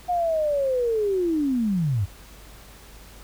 sine linear sweep, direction down, 724 to 87.31 Hz, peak -20 dBFS, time 0.08-2.06 s, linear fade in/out 20 ms, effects added 50 Hz sine -46 dBFS peak until 3.23 s + pink hiss -48 dBFS RMS until 3.23 s

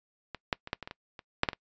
clicks, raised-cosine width 0.3 ms, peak -21 / -10 / -24 / -13 / -23 / -24 / -24 / -27 / -6 / -10 / -22 dBFS, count 11, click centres 0.347 / 0.528 / 0.674 / 0.731 / 0.827 / 0.875 / 0.911 / 1.192 / 1.434 / 1.488 / 1.532 s, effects noise-tail reverb RT60 0.1 s tail -24 dB re dry + resampled to 16000 Hz

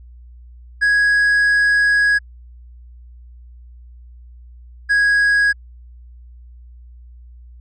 triangle tone pair in turn, 1661.2 / 1655 Hz, G#6 / G#6, 0 / -6 cents, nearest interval unison, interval 6 cents, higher first, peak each -10 dBFS, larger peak neither, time 0.81-2.19 / 4.89-5.53 s, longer first, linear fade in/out 20 ms, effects added 60 Hz sine -38 dBFS peak until 7.6 s + resampled to 22050 Hz

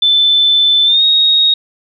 sine tone with pitch glide, 3523 to 3754 Hz, A7 to A#7, +1 to +11 cents, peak -7 dBFS, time 0.02-1.54 s, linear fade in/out 5 ms, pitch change +110 cents, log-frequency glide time 0.85-1.03 s, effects none

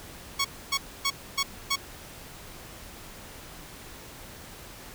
10% pulse tone bursts, 1108.7 Hz, C#6, in tune, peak -15 dBFS, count 5, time 0.39-1.76 s, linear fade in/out 10 ms, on 58 ms, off 270 ms, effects pink hiss -45 dBFS RMS until 4.94 s

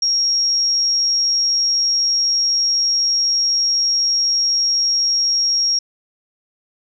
sine tone, 5588 Hz, F8, in tune, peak -14 dBFS, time 0.02-5.79 s, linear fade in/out 5 ms, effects none

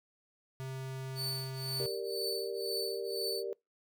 square tone, 132.2 Hz, C3, 18 cents sharp, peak -39 dBFS, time 0.6-1.86 s, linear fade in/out 0 ms
40% pulse tone with tremolo, 4509 Hz, C#8, 29 cents sharp, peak -32 dBFS, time 1.15-3.44 s, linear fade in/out 50 ms, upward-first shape triangle, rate 2 Hz, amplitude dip 95%
sine chord, G minor, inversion none, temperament equal, 392 / 466.2 / 587.3 Hz, G4 / Bb4 / D5, 0 / 0 / 0 cents, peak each -38 / -38 / -43 dBFS, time 1.8-3.53 s, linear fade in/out 0 ms
effects noise-tail reverb RT60 0.2 s tail -25 dB re dry

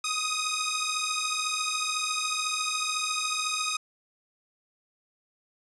10% pulse beating tone pair, 1244.5 / 1258.5 Hz, D#6 / D#6, 0 / +19 cents, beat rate 14 Hz, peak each -22 / -22 dBFS, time 0.04-3.77 s, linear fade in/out 5 ms, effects resampled to 24000 Hz

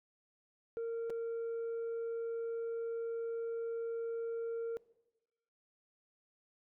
sine tone with dropouts, 460.6 Hz, A#4, 21 cents flat, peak -33 dBFS, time 0.77-4.77 s, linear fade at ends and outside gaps 0 ms, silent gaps 1.098-1.103 s, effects noise-tail reverb RT60 1.0 s tail -21 dB re dry + tanh soft clip ceiling -35 dBFS

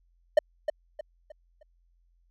triangle tone with echo, 610 Hz, D#5, 34 cents flat, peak -12 dBFS, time 0.37-0.39 s, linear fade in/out 5 ms, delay 310 ms, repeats 4, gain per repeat -9 dB, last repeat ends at 1.63 s, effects added 43 Hz sine -63 dBFS peak until 2.3 s

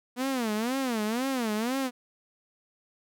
sawtooth tone with vibrato, 239 Hz, A#3, 43 cents sharp, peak -23 dBFS, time 0.16-1.91 s, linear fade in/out 50 ms, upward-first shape sine, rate 2 Hz, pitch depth 220 cents each way, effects none

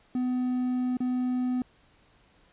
triangle tone with dropouts, 251.2 Hz, B3, 30 cents sharp, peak -23 dBFS, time 0.15-1.62 s, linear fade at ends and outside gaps 2 ms, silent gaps 0.97-1.004 s, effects pink hiss -62 dBFS RMS until 2.52 s + resampled to 8000 Hz

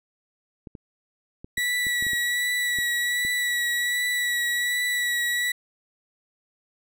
clicks, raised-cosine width 3 ms, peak -26 dBFS, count 10, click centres 0.672 / 0.752 / 1.445 / 1.579 / 1.868 / 2.025 / 2.067 / 2.133 / 2.787 / 3.25 s
35% pulse tone with vibrato, 1945 Hz, B6, 27 cents flat, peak -21 dBFS, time 1.57-5.52 s, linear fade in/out 5 ms, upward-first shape triangle, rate 1.3 Hz, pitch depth 23 cents each way
effects none

